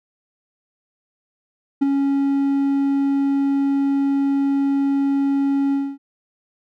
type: tone with ADSR envelope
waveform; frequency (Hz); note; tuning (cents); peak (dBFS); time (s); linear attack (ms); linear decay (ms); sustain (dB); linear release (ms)
triangle; 277.2; C#4; 0; -9; 1.81-5.98; 15; 14; -5; 250
effects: none